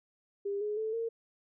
sine tone with pitch steps, 401.4 / 419.4 / 438.2 / 457.9 Hz, G4 / G#4 / A4 / A#4, +41 / +17 / -7 / -31 cents, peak -31 dBFS, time 0.45-1.09 s, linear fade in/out 10 ms, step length 160 ms, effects none

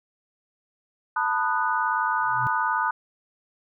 sine chord, B dominant seventh, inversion third, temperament just, 889 / 987.8 / 1234.7 / 1481.6 Hz, A5 / B5 / D#6 / F#6, +18 / 0 / -14 / +2 cents, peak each -27 dBFS, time 1.16-2.91 s, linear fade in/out 5 ms
sine tone with exponential growth, 126.4 Hz, B2, 41 cents sharp, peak -26 dBFS, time 2.18-2.47 s, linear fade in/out 0 ms, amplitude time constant 63 ms
effects none

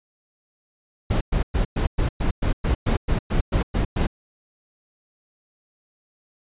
brown noise bursts, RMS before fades -20 dBFS, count 14, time 1.1-4.07 s, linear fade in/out 10 ms, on 110 ms, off 110 ms, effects resampled to 8000 Hz

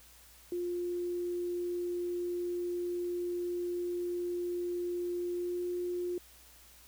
sine tone with pitch glide, 351.9 to 354.6 Hz, F4 to F4, +13 to +26 cents, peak -32 dBFS, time 0.52-6.18 s, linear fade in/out 2 ms, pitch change +13 cents, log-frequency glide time 5.31-5.65 s, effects added 60 Hz sine -62 dBFS peak until 6.87 s + white hiss -58 dBFS RMS until 6.87 s

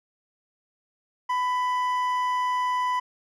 triangle tone pair together, 999.2 / 1975.5 Hz, B5 / B6, +20 / 0 cents, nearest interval octave, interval 1180 cents, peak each -21 / -33 dBFS, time 1.29-3 s, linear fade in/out 10 ms, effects none

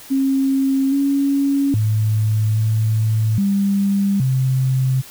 sine tone with pitch steps, 269.7 / 278.5 / 108.1 / 109.9 / 198.6 / 130.8 Hz, C#4 / C#4 / A2 / A2 / G3 / C3, -47 / +8 / -30 / -2 / +23 / 0 cents, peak -14 dBFS, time 0.1-5.02 s, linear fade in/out 20 ms, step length 820 ms, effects white hiss -40 dBFS RMS until 5.1 s

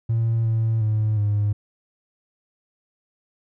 triangle tone with pitch steps, 114.2 / 112.6 / 107.9 / 103.6 Hz, A#2 / A2 / A2 / G#2, -35 / +40 / -33 / -4 cents, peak -15 dBFS, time 0.09-1.53 s, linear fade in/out 10 ms, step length 360 ms, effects tanh soft clip ceiling -14 dBFS

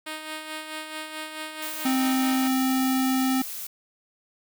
5% pulse tone with tremolo, 311.1 Hz, D#4, in tune, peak -20 dBFS, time 0.06-2.48 s, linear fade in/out 10 ms, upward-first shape sine, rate 4.6 Hz, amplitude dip 50%
blue noise, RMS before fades -35 dBFS, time 1.62-3.67 s, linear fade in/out 5 ms
square tone, 261.6 Hz, C4, in tune, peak -22 dBFS, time 1.85-3.42 s, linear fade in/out 5 ms
effects none

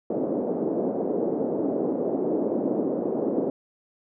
pink band-pass noise, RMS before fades -26 dBFS, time 0.1-3.5 s, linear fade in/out 2 ms, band 240 to 550 Hz, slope 24 dB/octave, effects none

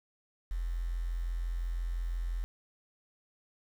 sine tone with quantisation, 42.91 Hz, F1, 30 cents flat, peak -31 dBFS, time 0.51-2.44 s, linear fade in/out 0 ms, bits 9, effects none

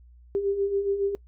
sine beating tone pair, 392 / 399.2 Hz, G4 / G4, 0 / +32 cents, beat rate 7.2 Hz, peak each -31 / -24 dBFS, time 0.35-1.15 s, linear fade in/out 0 ms, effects noise-tail reverb RT60 0.1 s tail -22 dB re dry + added 60 Hz sine -49 dBFS peak until 1.27 s

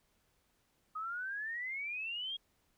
sine exponential sweep, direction up, 1244.5 to 3300 Hz, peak -37 dBFS, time 0.95-2.37 s, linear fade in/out 10 ms, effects pink hiss -75 dBFS RMS until 2.77 s

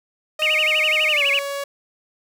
sawtooth tone with pitch glide, 619 to 561.1 Hz, D#5 to C#5, -9 to +21 cents, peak -21 dBFS, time 0.39-1.64 s, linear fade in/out 5 ms, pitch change -170 cents, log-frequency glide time 1.09-1.25 s
sine tone with vibrato, 2514 Hz, D#7, 17 cents sharp, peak -16 dBFS, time 0.42-1.39 s, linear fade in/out 0 ms, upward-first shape sine, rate 12 Hz, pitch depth 290 cents each way
effects none

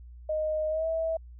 sine tone with pitch glide, 620 to 649.7 Hz, D#5 to E5, -6 to -25 cents, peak -26 dBFS, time 0.29-1.17 s, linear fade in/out 5 ms, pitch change +81 cents, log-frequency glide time 0.69-0.87 s, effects added 60 Hz sine -44 dBFS peak until 1.39 s

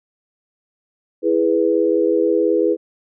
sine chord, E major, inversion none, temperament equal, 329.6 / 415.3 / 493.9 Hz, E4 / G#4 / B4, 0 / 0 / 0 cents, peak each -18 dBFS, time 1.22-2.77 s, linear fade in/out 50 ms, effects none

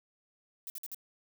violet noise bursts, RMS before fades -41 dBFS, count 4, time 0.67-0.946 s, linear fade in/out 0 ms, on 30 ms, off 52 ms, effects none

